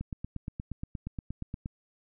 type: click train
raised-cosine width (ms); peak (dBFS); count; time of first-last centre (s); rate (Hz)
5; -23; 15; 0.01-1.659; 8.49
effects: none